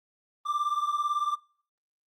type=beating tone pair; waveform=triangle; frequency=1178 / 1196 Hz; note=D6 / D6; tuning=+5 / +31 cents; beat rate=18 Hz; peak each=-26 / -29 dBFS; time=0.45-1.36 s; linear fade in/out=20 ms; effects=noise-tail reverb RT60 0.5 s tail -23 dB re dry + Opus 32 kbps